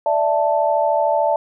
sine chord, D suspended second, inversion none, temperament just, 587.3 / 660.7 / 881 Hz, D5 / E5 / A5, 0 / +4 / +2 cents, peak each -19 dBFS, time 0.06-1.36 s, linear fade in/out 2 ms, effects none

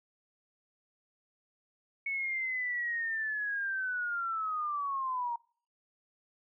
sine linear sweep, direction down, 2217 to 932.3 Hz, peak -31 dBFS, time 2.06-5.36 s, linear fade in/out 5 ms, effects noise-tail reverb RT60 0.5 s tail -26 dB re dry

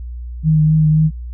sine tone with vibrato, 155.56 Hz, D#3, in tune, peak -9 dBFS, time 0.43-1.11 s, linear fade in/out 50 ms, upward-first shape triangle, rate 3.8 Hz, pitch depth 23 cents each way, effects added 60 Hz sine -25 dBFS peak until 1.33 s

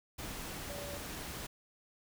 sine tone in noise, 574 Hz, D5, 40 cents flat, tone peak -44 dBFS, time 0.69-0.98 s, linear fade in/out 10 ms, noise pink, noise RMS -43 dBFS, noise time 0.18-1.47 s, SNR -4 dB, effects none

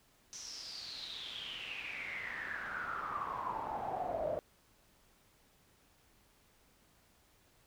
brown noise with band-pass filter sweep, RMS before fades -41 dBFS, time 0.33-4.39 s, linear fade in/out 0 ms, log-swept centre 6000 to 580 Hz, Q 9.5, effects pink hiss -68 dBFS RMS until 7.66 s

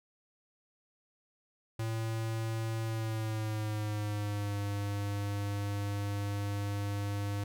square tone with pitch glide, 112.5 to 101.39 Hz, A2 to G#2, +39 to -41 cents, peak -33 dBFS, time 1.79-7.44 s, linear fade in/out 5 ms, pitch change -180 cents, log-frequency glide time 2.85-4.58 s, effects none

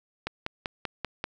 click train, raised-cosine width 0.3 ms, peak -14 dBFS, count 6, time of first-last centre 0.27-1.241 s, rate 5.15 Hz, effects none

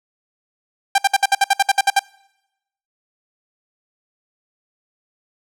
sawtooth tone bursts, 791 Hz, G5, 15 cents sharp, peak -7 dBFS, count 12, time 0.95-1.994 s, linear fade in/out 5 ms, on 32 ms, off 60 ms, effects noise-tail reverb RT60 0.9 s tail -25 dB re dry + low-pass 12000 Hz 12 dB/octave

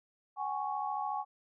sine chord, F# suspended second, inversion none, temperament equal with one note detuned, 756.8 / 830.6 / 1108.7 Hz, F#5 / G#5 / C#6, +39 / 0 / 0 cents, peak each -39 / -35 / -38 dBFS, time 0.36-1.25 s, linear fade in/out 50 ms, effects none

